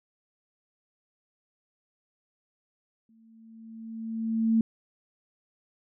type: tone with exponential growth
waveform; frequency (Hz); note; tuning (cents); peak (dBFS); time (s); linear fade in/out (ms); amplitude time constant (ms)
sine; 224.6; A3; +36; -18; 3.09-4.61; 2; 330
effects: none